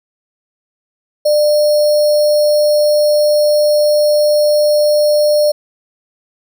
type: tone with sample-and-hold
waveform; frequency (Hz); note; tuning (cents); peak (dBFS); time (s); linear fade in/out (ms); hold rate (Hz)
sine; 597; D5; +28; -8; 1.25-5.52; 10; 4900
effects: none